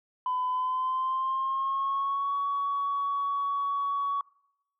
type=tone with pitch glide; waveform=sine; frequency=1007 to 1123.8 Hz; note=B5 to C#6; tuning=+33 to +23 cents; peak=-25 dBFS; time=0.26-4.21 s; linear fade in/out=2 ms; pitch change=+190 cents; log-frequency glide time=0.48-2.36 s; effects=noise-tail reverb RT60 0.8 s tail -24 dB re dry + tanh soft clip ceiling -22 dBFS